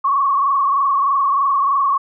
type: tone with frequency modulation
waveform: sine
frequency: 1108.7 Hz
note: C#6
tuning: in tune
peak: -13 dBFS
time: 0.04-1.98 s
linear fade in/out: 10 ms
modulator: 23.2 Hz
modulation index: 1.9
effects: none